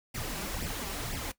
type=noise with flanger; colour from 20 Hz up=pink; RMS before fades=-36 dBFS; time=0.14-1.32 s; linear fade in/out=10 ms; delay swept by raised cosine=0.37 to 5.17 ms; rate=2 Hz; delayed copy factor=+0.7; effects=noise-tail reverb RT60 0.1 s tail -18 dB re dry